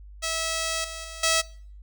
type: tone with level steps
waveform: 5% pulse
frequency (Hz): 650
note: E5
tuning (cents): -24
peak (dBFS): -15 / -24 / -27 / -9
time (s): 0.22-1.42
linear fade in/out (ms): 20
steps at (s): 0.84 / 1.04 / 1.23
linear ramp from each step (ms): 5
effects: noise-tail reverb RT60 0.5 s tail -22 dB re dry + added 50 Hz sine -42 dBFS peak until 1.82 s